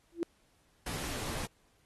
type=tone with exponential growth; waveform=sine; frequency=338.6 Hz; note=E4; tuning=46 cents sharp; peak=-25 dBFS; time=0.12-0.23 s; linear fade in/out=0 ms; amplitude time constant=23 ms
type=noise; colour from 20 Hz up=pink; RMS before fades=-39 dBFS; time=0.86-1.46 s; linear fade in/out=5 ms
effects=pink hiss -70 dBFS RMS until 1.85 s + AAC 32 kbps